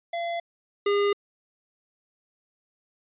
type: tone pair in turn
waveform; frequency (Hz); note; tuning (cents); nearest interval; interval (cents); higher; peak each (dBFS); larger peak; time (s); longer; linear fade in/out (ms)
square; 683 / 406.1; F5 / G#4; -39 / -39; major sixth; 900; first; -28 / -21; second; 0.13-0.4 / 0.86-1.13; neither; 5
effects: resampled to 8000 Hz